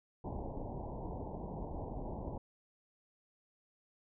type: low-pass noise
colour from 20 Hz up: pink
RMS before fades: -42 dBFS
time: 0.24-2.38 s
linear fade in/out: 5 ms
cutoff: 970 Hz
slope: 96 dB/octave
effects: none